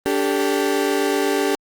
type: chord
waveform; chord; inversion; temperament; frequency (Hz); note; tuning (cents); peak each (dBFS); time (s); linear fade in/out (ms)
35% pulse; D suspended fourth; none; equal with one note detuned; 288.3 / 392 / 440; D4 / G4 / A4; -32 / 0 / 0; -21 / -19 / -22; 0.06-1.55; 0
effects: Opus 32 kbps